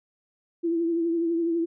sine tone with vibrato, 334.9 Hz, E4, 27 cents sharp, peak -22 dBFS, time 0.63-1.66 s, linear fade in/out 20 ms, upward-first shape triangle, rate 12 Hz, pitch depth 48 cents each way, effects none

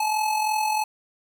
square tone with amplitude modulation, 860 Hz, A5, 40 cents flat, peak -20 dBFS, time 0-0.84 s, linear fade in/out 5 ms, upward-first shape sine, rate 43 Hz, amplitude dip 50%, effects none

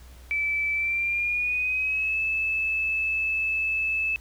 sine tone with pitch glide, 2315 to 2614 Hz, D7 to E7, -25 to -15 cents, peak -23 dBFS, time 0.31-4.16 s, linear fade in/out 0 ms, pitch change +210 cents, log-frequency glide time 0.73-2.2 s, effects added 62 Hz sine -45 dBFS peak until 4.2 s + pink hiss -54 dBFS RMS until 4.2 s

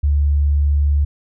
sine tone, 72.3 Hz, D2, 27 cents flat, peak -12 dBFS, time 0.03-1.05 s, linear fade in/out 10 ms, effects none

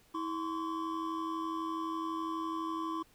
triangle tone cluster, 323.8 / 1038 / 1130 Hz, E4 / C6 / C#6, -31 / -14 / +33 cents, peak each -35 / -37 / -38 dBFS, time 0.14-3.03 s, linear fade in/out 10 ms, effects pink hiss -65 dBFS RMS until 3.14 s

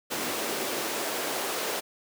pink noise with high-pass filter sweep, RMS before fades -31 dBFS, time 0.1-1.81 s, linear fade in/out 20 ms, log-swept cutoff 300 to 470 Hz, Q 1.3, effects none

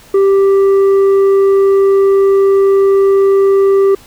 sine tone with tanh clipping, 392 Hz, G4, in tune, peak -7 dBFS, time 0.14-3.95 s, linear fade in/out 5 ms, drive 5 dB, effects pink hiss -41 dBFS RMS until 4.06 s

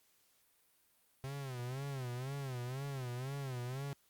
45% pulse tone with vibrato, 131 Hz, C3, 2 cents sharp, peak -39 dBFS, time 1.24-3.93 s, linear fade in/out 0 ms, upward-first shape sine, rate 2 Hz, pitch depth 130 cents each way, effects white hiss -72 dBFS RMS until 4.09 s + Opus 48 kbps

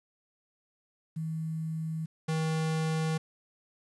sine / square tone pair in turn, 160 / 158.99 Hz, D#3 / D#3, +49 / +38 cents, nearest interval unison, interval 11 cents, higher first, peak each -31 / -28 dBFS, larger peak second, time 1.16-2.06 / 2.28-3.18 s, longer neither, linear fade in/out 10 ms, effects resampled to 24000 Hz + 10-bit

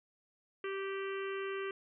harmonic tone with a mistuned harmonic, 390 Hz, G4, 9 cents flat, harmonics 1 / 3 / 4 / 5 / 6 / 7 / 8, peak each -37 / -45 / -47 / -48 / -51 / -50 / -54 dBFS, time 0.64-1.71 s, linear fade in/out 2 ms, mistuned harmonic 8, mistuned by -20 cents, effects none

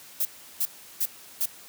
violet noise bursts, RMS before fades -25 dBFS, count 4, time 0.2-1.458 s, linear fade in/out 5 ms, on 52 ms, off 350 ms, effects white hiss -48 dBFS RMS until 1.68 s + high-pass 80 Hz 12 dB/octave

